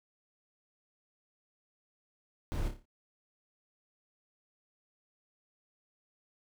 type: noise with echo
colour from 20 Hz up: brown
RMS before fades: -33 dBFS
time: 2.52-2.68 s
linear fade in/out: 0 ms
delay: 29 ms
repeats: 6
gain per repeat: -6 dB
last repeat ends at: 2.854 s
effects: none